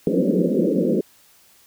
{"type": "band-pass noise", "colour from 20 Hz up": "pink", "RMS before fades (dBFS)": -19, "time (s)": [0.07, 1.01], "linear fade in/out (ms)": 2, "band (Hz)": [170, 550], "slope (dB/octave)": 96, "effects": ["white hiss -54 dBFS RMS until 1.66 s"]}